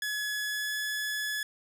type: tone with pitch glide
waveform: sawtooth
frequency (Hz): 1697 to 1706.8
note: G#6 to G#6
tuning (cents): +37 to +47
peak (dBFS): -27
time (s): 0.02-1.43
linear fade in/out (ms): 2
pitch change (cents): +10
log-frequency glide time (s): 0.47-0.75
effects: none

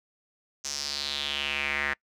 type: tone with band-pass filter sweep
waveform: square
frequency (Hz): 71.2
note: C#2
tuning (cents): +47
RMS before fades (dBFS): -31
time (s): 0.64-1.94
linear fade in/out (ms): 10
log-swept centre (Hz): 6100 to 1800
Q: 4.4
effects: noise-tail reverb RT60 0.1 s tail -25 dB re dry

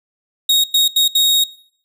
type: tone bursts at uneven times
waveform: 40% pulse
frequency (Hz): 3759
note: A#7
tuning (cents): +14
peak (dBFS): -9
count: 4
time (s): 0.49-0.64 / 0.74-0.88 / 0.96-1.08 / 1.15-1.44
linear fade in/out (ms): 5
effects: noise-tail reverb RT60 0.6 s tail -22 dB re dry

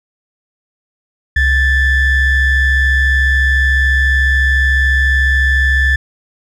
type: ring-modulated tone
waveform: triangle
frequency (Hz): 845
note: G#5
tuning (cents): +30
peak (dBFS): -4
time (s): 1.36-5.96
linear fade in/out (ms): 5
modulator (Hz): 912
effects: none

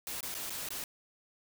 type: noise with dropouts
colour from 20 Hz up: white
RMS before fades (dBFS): -39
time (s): 0.07-0.84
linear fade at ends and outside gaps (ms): 1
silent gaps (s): 0.207-0.229 / 0.342-0.349 / 0.497-0.503 / 0.688-0.705
effects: none

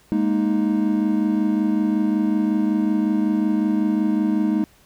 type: chord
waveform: triangle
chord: Ab suspended second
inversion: none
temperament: equal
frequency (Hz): 207.7 / 233.1 / 311.1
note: Ab3 / Bb3 / Eb4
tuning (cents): 0 / 0 / 0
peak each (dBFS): -19 / -22 / -19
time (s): 0.12-4.64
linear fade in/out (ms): 0
effects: pink hiss -55 dBFS RMS until 4.85 s

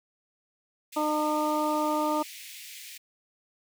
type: high-pass noise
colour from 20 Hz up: pink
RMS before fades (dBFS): -44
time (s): 0.92-2.98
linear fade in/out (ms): 10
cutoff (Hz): 2000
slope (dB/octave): 48
type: harmonic tone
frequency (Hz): 303.6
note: D#4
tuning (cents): -42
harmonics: 1 / 2 / 3 / 4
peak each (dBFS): -29 / -30 / -29 / -32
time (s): 0.96-2.23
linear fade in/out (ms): 10
effects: none

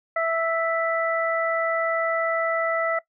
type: harmonic tone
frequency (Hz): 659.3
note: E5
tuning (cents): 0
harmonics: 1 / 2 / 3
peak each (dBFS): -23 / -26 / -28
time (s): 0.16-2.99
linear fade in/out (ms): 5
effects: noise-tail reverb RT60 0.1 s tail -19 dB re dry

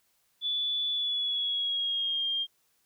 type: tone with pitch glide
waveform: sine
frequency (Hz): 3458 to 3208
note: A7 to G7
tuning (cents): -31 to +39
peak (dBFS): -27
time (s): 0.41-2.47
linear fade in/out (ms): 50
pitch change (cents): -130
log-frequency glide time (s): 0.89-2.26
effects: white hiss -71 dBFS RMS until 2.85 s

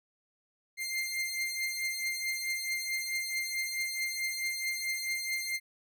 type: beating tone pair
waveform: sawtooth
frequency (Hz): 2101 / 2105.6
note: C7 / C7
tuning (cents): +7 / +10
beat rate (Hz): 4.6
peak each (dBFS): -30 / -34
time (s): 0.77-5.6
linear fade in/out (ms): 50
effects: none

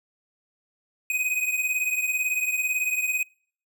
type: beating tone pair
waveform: square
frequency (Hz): 2500 / 2518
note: D#7 / D#7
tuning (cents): +8 / +20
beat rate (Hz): 18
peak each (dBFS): -26 / -29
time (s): 1.1-3.23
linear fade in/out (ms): 2
effects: noise-tail reverb RT60 0.5 s tail -25 dB re dry

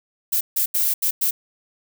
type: noise bursts at uneven times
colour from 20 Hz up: violet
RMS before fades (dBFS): -20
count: 5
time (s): 0.32-0.41 / 0.56-0.66 / 0.74-0.94 / 1.02-1.11 / 1.21-1.31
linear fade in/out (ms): 10
effects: none

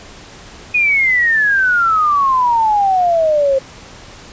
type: exponential sweep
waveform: sine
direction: down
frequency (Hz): 2489 to 528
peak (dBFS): -10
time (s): 0.74-3.59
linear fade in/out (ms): 10
effects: pink hiss -37 dBFS RMS until 4.32 s + resampled to 16000 Hz

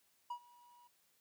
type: tone with ADSR envelope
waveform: triangle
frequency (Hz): 966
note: B5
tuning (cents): -39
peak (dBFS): -36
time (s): 0.3-0.88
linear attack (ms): 7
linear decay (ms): 78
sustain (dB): -23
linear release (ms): 14
effects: white hiss -74 dBFS RMS until 1.2 s + high-pass 80 Hz 12 dB/octave

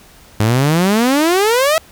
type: exponential sweep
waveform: sawtooth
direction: up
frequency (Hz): 102.2 to 659.3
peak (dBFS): -7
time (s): 0.4-1.78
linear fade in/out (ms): 0
effects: pink hiss -44 dBFS RMS until 1.91 s

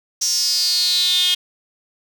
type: tone with high-pass filter sweep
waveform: sawtooth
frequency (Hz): 360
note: F#4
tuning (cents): -47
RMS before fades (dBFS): -18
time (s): 0.21-1.35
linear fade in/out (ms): 10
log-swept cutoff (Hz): 5800 to 3300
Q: 8.9
effects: none

